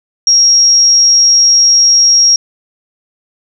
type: tone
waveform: sine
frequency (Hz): 5600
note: F8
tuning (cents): +4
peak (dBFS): -4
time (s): 0.27-2.36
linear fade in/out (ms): 2
effects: none